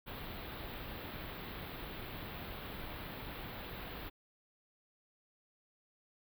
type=band-stop noise; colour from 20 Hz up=pink; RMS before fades=-45 dBFS; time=0.06-4.1 s; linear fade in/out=20 ms; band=4100 to 13000 Hz; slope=48 dB/octave; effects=none